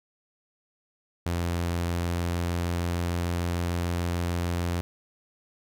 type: tone with pitch glide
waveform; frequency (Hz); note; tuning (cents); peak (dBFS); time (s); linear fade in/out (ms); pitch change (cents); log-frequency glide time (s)
sawtooth; 86.1 to 86.7; F2 to F2; -24 to -12; -22; 1.26-4.81; 0; +12; 1.56-2.99
effects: none